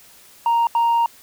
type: tone bursts at uneven times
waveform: sine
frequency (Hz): 932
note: A#5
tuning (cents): -1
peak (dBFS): -12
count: 2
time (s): 0.46-0.67 / 0.75-1.06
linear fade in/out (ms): 2
effects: tanh soft clip ceiling -13 dBFS + white hiss -48 dBFS RMS until 1.22 s